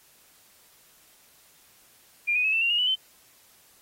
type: tone with pitch steps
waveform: sine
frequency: 2400 / 2486 / 2575 / 2668 / 2763 / 2862 / 2965 / 3071 Hz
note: D7 / D#7 / E7 / E7 / F7 / F7 / F#7 / G7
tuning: +37 / -2 / -41 / +20 / -19 / +42 / +3 / -36 cents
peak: -21 dBFS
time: 2.27-2.958 s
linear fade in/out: 20 ms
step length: 86 ms
effects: white hiss -58 dBFS RMS until 3.81 s + AAC 48 kbps